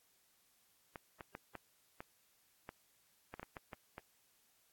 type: clicks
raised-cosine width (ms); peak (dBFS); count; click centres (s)
0.5; -30; 12; 0.958 / 1.208 / 1.351 / 1.553 / 2.005 / 2.691 / 3.34 / 3.396 / 3.43 / 3.568 / 3.732 / 3.981
effects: white hiss -73 dBFS RMS until 4.72 s + AAC 64 kbps